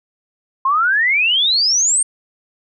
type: exponential sweep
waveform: sine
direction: up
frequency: 1041 to 8870 Hz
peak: -12 dBFS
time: 0.65-2.03 s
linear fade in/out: 5 ms
effects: none